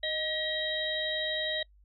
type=harmonic tone with a mistuned harmonic; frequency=637 Hz; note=D#5; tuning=41 cents sharp; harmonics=1 / 3 / 5 / 6; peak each=-35 / -35 / -38 / -33 dBFS; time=0.03-1.63 s; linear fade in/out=5 ms; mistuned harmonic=1; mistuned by=-45 cents; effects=noise-tail reverb RT60 0.1 s tail -26 dB re dry + added 50 Hz sine -57 dBFS peak until 1.84 s